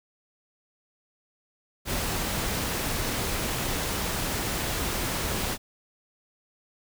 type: noise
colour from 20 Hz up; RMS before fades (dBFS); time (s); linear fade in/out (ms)
pink; -29; 1.85-5.58; 50
effects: none